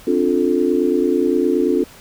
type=chord; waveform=sine; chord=D minor seventh; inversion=third; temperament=just; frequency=264.3 / 293.7 / 352.4 / 440.5 Hz; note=C4 / D4 / F4 / A4; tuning=+18 / 0 / +16 / +2 cents; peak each=-20 / -20 / -18 / -20 dBFS; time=0.07-1.84 s; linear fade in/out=5 ms; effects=pink hiss -43 dBFS RMS until 2 s